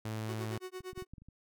sawtooth tone, 109.5 Hz, A2, 8 cents flat, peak -32 dBFS, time 0.05-0.58 s, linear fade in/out 5 ms
45% pulse tone with tremolo, 370 Hz, F#4, in tune, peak -39 dBFS, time 0.28-1.07 s, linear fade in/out 20 ms, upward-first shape sine, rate 8.7 Hz, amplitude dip 100%
clicks, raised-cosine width 5 ms, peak -38 / -38 / -34 / -35 / -35 / -39 / -44 / -41 dBFS, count 8, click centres 0.806 / 0.931 / 0.977 / 1.023 / 1.136 / 1.182 / 1.22 / 1.286 s
effects none

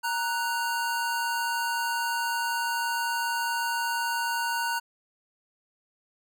square tone pair together, 932.3 / 1479.9 Hz, A#5 / F#6, 0 / 0 cents, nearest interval minor sixth, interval 800 cents, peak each -29 / -31 dBFS, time 0.03-4.8 s, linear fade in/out 20 ms, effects none

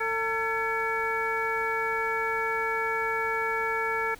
harmonic tone with a mistuned harmonic, 450 Hz, A4, 39 cents sharp, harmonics 1 / 2 / 3 / 4 / 5, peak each -32 / -32 / -32 / -32 / -32 dBFS, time 0-4.15 s, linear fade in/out 10 ms, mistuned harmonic 4, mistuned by -94 cents, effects pink hiss -51 dBFS RMS until 4.19 s

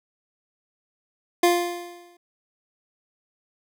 25% pulse tone with exponential decay, 349.2 Hz, F4, in tune, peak -10 dBFS, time 1.43-2.17 s, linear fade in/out 5 ms, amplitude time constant 160 ms, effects none

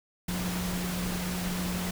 sine tone in noise, 180 Hz, F#3, 47 cents flat, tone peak -31 dBFS, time 0.28-1.91 s, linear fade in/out 5 ms, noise pink, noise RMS -35 dBFS, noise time 0.28-1.91 s, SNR +1 dB, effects none

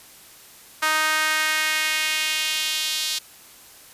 sawtooth tone with high-pass filter sweep, 311.1 Hz, D#4, in tune, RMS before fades -23 dBFS, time 0.82-3.19 s, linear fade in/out 10 ms, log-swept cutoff 1300 to 3900 Hz, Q 1.8, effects white hiss -47 dBFS RMS until 3.93 s + resampled to 32000 Hz

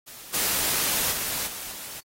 white noise with level steps, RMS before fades -43 / -25 / -29 / -36 / -38 dBFS, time 0.06-2.01 s, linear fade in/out 20 ms, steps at 0.33 / 1.11 / 1.46 / 1.71 s, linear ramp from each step 20 ms, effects AAC 48 kbps

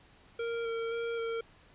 square tone with vibrato, 461.2 Hz, A#4, 19 cents flat, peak -33 dBFS, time 0.39-1.41 s, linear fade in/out 5 ms, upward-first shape square, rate 1.9 Hz, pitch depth 13 cents each way, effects pink hiss -60 dBFS RMS until 1.74 s + resampled to 8000 Hz

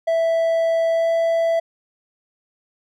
triangle tone with pitch glide, 659.3 to 663.1 Hz, E5 to E5, 0 to +10 cents, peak -14 dBFS, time 0.07-1.6 s, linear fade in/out 10 ms, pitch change +10 cents, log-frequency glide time 0.91-1.09 s, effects none

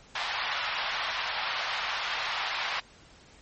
pink band-pass noise, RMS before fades -32 dBFS, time 0.15-2.8 s, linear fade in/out 5 ms, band 810 to 4300 Hz, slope 24 dB/octave, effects pink hiss -55 dBFS RMS until 3.41 s + MP3 32 kbps

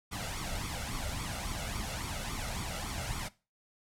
pink noise with flanger, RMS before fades -37 dBFS, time 0.11-3.29 s, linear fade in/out 20 ms, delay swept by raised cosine 0.87 to 1.47 ms, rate 3.6 Hz, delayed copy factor +0.65, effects noise-tail reverb RT60 0.3 s tail -19 dB re dry + low-pass 11000 Hz 12 dB/octave

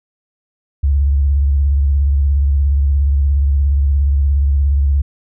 sine tone with vibrato, 70.1 Hz, C#2, 20 cents sharp, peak -10 dBFS, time 0.83-5.02 s, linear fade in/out 10 ms, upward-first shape sine, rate 17 Hz, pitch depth 90 cents each way, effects none

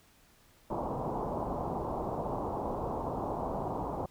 white low-pass noise, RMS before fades -35 dBFS, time 0.7-4.06 s, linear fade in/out 5 ms, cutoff 1000 Hz, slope 48 dB/octave, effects pink hiss -63 dBFS RMS until 4.1 s

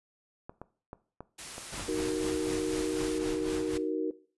clicks, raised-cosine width 1 ms, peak -27 dBFS, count 7, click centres 0.495 / 0.616 / 0.931 / 1.206 / 1.581 / 1.796 / 2.085 s
white noise, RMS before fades -42 dBFS, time 1.38-3.19 s, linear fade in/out 10 ms
pink noise with tremolo, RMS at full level -38 dBFS, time 1.72-3.78 s, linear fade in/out 10 ms, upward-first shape sine, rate 4 Hz, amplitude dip 60%
sine chord, D# minor, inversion none, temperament just, 311.1 / 373.4 / 466.7 Hz, D#4 / F#4 / A#4, 0 / +16 / +2 cents, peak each -33 dBFS, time 1.88-4.11 s, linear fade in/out 5 ms
effects noise-tail reverb RT60 0.4 s tail -18 dB re dry + resampled to 24000 Hz

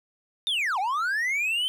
triangle linear two-way sweep, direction down then up, 3700 to 718 to 3119 Hz, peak -22 dBFS, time 0.47-1.68 s, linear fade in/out 0 ms, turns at 0.79 s, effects none

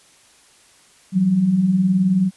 sine beating tone pair, 169 / 188 Hz, E3 / F#3, +43 / +28 cents, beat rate 19 Hz, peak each -23 / -14 dBFS, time 1.12-2.31 s, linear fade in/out 50 ms, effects white hiss -52 dBFS RMS until 2.36 s + resampled to 24000 Hz

